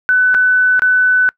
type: tone with dropouts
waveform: sine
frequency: 1500 Hz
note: F#6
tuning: 23 cents sharp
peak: -8 dBFS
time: 0.09-1.29 s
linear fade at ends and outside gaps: 0 ms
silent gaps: 0.343-0.348 / 0.794-0.82 s
effects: noise-tail reverb RT60 0.1 s tail -25 dB re dry